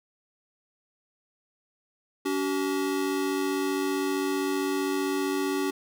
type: tone pair together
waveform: square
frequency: 284.9 / 380.3 Hz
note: C#4 / F#4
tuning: +48 / +48 cents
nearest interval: perfect fourth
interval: 500 cents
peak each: -29 / -29 dBFS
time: 2.25-5.71 s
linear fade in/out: 10 ms
effects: none